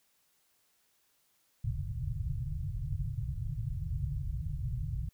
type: low-pass noise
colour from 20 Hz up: white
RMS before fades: -35 dBFS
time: 1.64-5.09 s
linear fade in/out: 5 ms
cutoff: 150 Hz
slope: 96 dB/octave
effects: white hiss -72 dBFS RMS until 5.13 s